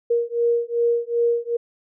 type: beating tone pair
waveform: sine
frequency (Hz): 469.7 / 472.3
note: A#4 / A#4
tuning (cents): +13 / +23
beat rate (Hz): 2.6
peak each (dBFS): -21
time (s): 0.1-1.57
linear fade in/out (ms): 10
effects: none